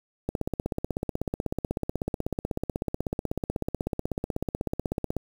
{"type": "click train", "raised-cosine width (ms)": 2, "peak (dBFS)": -14, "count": 80, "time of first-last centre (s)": [0.29, 5.167], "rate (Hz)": 16.2, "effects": ["7-bit"]}